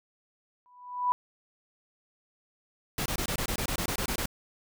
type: tone with exponential growth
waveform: sine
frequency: 987.8 Hz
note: B5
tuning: in tune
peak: -20 dBFS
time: 0.66-1.12 s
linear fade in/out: 0 ms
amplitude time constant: 100 ms
type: noise bursts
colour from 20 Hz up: pink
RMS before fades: -31 dBFS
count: 13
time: 2.98-4.258 s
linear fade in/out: 2 ms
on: 78 ms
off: 22 ms
effects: none